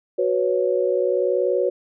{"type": "chord", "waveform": "sine", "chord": "F# suspended fourth", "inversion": "none", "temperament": "equal", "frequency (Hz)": [370, 493.9, 554.4], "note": ["F#4", "B4", "C#5"], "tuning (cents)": [0, 0, 0], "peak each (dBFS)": -22, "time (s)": [0.18, 1.7], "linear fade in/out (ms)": 10, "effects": []}